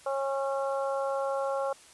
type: harmonic tone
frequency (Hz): 273.2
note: C#4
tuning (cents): -25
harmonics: 2 / 3 / 4 / 5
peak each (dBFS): -29 / -35 / -37 / -39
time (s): 0.06-1.73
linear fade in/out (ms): 5
effects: white hiss -54 dBFS RMS until 1.93 s + resampled to 24000 Hz